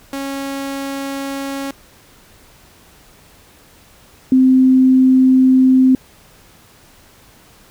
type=tone pair in turn; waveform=sawtooth / sine; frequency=275 / 259.6 Hz; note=C#4 / C4; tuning=-14 / -13 cents; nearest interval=minor second; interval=99 cents; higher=first; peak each=-18 / -7 dBFS; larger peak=second; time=0.13-1.71 / 4.32-5.95 s; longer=second; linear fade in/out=2 ms; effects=pink hiss -47 dBFS RMS until 7.7 s